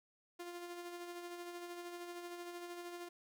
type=tone with tremolo; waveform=sawtooth; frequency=349.2 Hz; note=F4; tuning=in tune; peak=-40 dBFS; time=0.39-3.09 s; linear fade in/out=10 ms; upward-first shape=sine; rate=13 Hz; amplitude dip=40%; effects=none